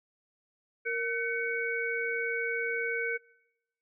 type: tone cluster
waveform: sine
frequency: 464.6 / 1520 / 2237 Hz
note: A#4 / F#6 / C#7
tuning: -6 / +46 / +15 cents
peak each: -34 / -33 / -33 dBFS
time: 0.85-3.18 s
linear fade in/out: 20 ms
effects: noise-tail reverb RT60 0.9 s tail -25 dB re dry